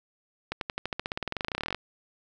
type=accelerating click train; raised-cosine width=0.3 ms; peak=-14 dBFS; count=27; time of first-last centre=0.52-1.746 s; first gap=92 ms; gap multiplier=0.94; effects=none